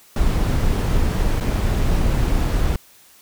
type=noise with dropouts; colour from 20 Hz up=brown; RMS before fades=-18 dBFS; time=0.16-2.76 s; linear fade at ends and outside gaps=2 ms; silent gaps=1.401-1.408 s; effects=white hiss -50 dBFS RMS until 3.21 s